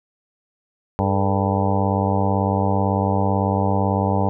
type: harmonic tone with a mistuned harmonic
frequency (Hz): 98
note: G2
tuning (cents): 0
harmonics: 1 / 2 / 3 / 4 / 5 / 6 / 7 / 8 / 9 / 10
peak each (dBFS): -21 / -23 / -28 / -29 / -28 / -28 / -31 / -26 / -27 / -31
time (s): 0.99-4.29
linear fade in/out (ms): 0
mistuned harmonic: 4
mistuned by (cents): +130
effects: none